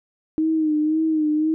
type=tone with vibrato; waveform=sine; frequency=311.1 Hz; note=D#4; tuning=in tune; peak=-17 dBFS; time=0.38-1.54 s; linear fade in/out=0 ms; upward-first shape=sine; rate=1.9 Hz; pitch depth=49 cents each way; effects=none